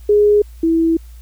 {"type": "tone pair in turn", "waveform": "sine", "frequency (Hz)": [415.3, 328.3], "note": ["G#4", "E4"], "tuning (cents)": [0, -7], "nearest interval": "major third", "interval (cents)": 407, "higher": "first", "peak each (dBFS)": [-8, -11], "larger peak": "first", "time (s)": [[0.09, 0.42], [0.63, 0.97]], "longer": "second", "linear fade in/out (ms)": 5, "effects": ["added 58 Hz sine -34 dBFS peak until 1.21 s", "white hiss -52 dBFS RMS until 1.21 s"]}